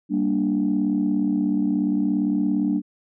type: chord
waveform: sine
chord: G minor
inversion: none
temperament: equal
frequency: 196 / 233.1 / 293.7 Hz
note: G3 / Bb3 / D4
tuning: 0 / 0 / 0 cents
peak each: -23 / -24 / -21 dBFS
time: 0.09-2.82 s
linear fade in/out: 50 ms
effects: tanh soft clip ceiling -12 dBFS